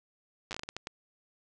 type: slowing click train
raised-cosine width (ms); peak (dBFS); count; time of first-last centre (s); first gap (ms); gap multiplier
0.2; -20; 10; 0.51-0.871; 8; 1.38
effects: resampled to 24000 Hz + 8-bit